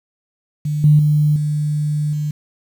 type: tone with level steps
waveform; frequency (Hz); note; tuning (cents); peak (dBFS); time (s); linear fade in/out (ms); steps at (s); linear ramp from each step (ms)
sine; 150; D3; +37; -17 / -7 / -11 / -16 / -18; 0.65-2.31; 5; 0.84 / 0.99 / 1.36 / 2.13; 2
effects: 7-bit